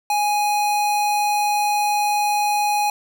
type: tone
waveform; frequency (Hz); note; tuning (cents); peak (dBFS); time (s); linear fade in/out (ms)
square; 830.6; G#5; 0; -18; 0.1-2.9; 2
effects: none